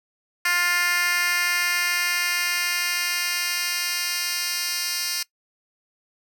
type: tone with high-pass filter sweep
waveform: 10% pulse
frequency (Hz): 351.9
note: F4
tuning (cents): +13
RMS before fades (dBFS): -24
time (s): 0.45-5.23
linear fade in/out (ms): 5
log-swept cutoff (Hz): 1800 to 3800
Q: 1.4
effects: noise-tail reverb RT60 0.1 s tail -21 dB re dry